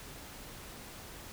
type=silence; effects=pink hiss -48 dBFS RMS until 1.32 s